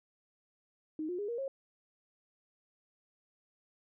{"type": "tone with pitch steps", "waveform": "sine", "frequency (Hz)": [311.1, 357.4, 410.5, 471.5, 541.7], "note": ["D#4", "F4", "G#4", "A#4", "C#5"], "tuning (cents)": [0, 40, -20, 20, -40], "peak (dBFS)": -34, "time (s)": [0.99, 1.48], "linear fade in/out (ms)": 2, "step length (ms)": 98, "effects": []}